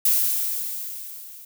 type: noise with level ramp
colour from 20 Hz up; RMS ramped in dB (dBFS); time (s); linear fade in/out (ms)
violet; -18 to -43; 0.05-1.45; 5
effects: none